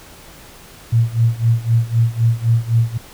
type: tone with tremolo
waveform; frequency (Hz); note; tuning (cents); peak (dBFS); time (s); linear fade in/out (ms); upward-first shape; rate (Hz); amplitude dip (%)
sine; 115.5; A#2; -16; -9; 0.92-2.98; 10; sine; 3.9; 90
effects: pink hiss -41 dBFS RMS until 3.13 s